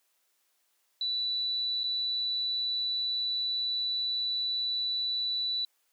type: tone with dropouts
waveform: sine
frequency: 3961 Hz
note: B7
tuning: 4 cents sharp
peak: -28 dBFS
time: 1.01-5.65 s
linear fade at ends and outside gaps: 2 ms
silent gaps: 1.834-1.84 s
effects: white hiss -73 dBFS RMS until 5.92 s + high-pass 400 Hz 12 dB/octave